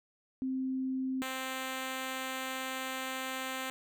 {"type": "tone pair in turn", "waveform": ["sine", "5% pulse"], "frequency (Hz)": [261.6, 261.6], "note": ["C4", "C4"], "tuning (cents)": [0, 0], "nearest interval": "unison", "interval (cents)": 0, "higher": "neither", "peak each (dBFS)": [-31, -24], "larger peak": "second", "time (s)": [[0.42, 1.22], [1.22, 3.7]], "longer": "second", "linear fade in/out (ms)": 0, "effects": []}